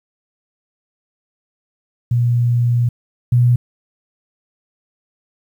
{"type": "tone pair in turn", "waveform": "sine", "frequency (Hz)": [120, 121.96], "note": ["B2", "B2"], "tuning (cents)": [-49, -21], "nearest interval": "unison", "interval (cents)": 28, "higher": "second", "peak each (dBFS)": [-12, -9], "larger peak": "second", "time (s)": [[2.11, 2.89], [3.32, 3.56]], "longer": "first", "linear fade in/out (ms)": 5, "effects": ["8-bit"]}